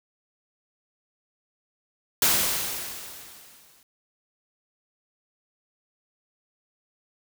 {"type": "noise with exponential decay", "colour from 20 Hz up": "white", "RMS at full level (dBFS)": -19, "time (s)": [2.22, 3.83], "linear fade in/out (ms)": 2, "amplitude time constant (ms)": 350, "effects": []}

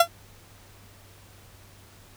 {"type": "tone with exponential decay", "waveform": "30% pulse", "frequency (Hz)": 681, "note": "F5", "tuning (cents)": -44, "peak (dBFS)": -8, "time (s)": [0, 0.08], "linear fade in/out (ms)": 5, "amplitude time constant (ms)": 17, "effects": ["added 98 Hz sine -53 dBFS peak until 2.16 s", "pink hiss -53 dBFS RMS until 2.16 s"]}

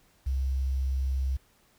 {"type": "tone with quantisation", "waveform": "sine", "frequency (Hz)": 66.2, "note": "C2", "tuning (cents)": 21, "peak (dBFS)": -25, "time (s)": [0.26, 1.37], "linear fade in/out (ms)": 10, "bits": 9, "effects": ["pink hiss -64 dBFS RMS until 1.78 s"]}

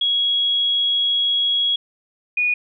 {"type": "tone pair in turn", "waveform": "sine", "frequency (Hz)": [3322, 2459], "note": ["G#7", "D#7"], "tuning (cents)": [0, -21], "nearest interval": "perfect fourth", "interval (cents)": 521, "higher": "first", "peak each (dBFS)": -16, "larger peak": "neither", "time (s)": [[0.01, 1.76], [2.37, 2.54]], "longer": "first", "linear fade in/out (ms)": 5, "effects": []}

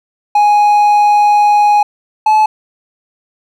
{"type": "tone pair in turn", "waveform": "triangle", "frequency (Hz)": [830.6, 861.4], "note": ["G#5", "A5"], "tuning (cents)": [0, -37], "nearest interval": "minor second", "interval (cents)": 63, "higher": "second", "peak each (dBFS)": -4, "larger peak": "neither", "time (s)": [[0.35, 1.83], [2.26, 2.46]], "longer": "first", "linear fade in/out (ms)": 5, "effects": []}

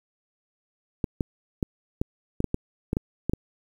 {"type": "clicks", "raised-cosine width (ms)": 3, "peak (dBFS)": -11, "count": 11, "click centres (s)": [1.042, 1.208, 1.628, 2.015, 2.404, 2.443, 2.544, 2.931, 2.969, 3.296, 3.335], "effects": ["8-bit"]}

